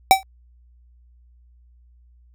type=tone with exponential decay; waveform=square; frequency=769 Hz; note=G5; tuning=33 cents flat; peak=-5 dBFS; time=0.11-0.23 s; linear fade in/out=0 ms; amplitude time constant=26 ms; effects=added 60 Hz sine -50 dBFS peak until 2.34 s